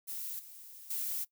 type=noise with level steps; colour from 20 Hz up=violet; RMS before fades=-40 / -51 / -36 dBFS; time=0.07-1.25 s; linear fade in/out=20 ms; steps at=0.39 / 0.9 s; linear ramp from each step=5 ms; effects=noise-tail reverb RT60 0.1 s tail -19 dB re dry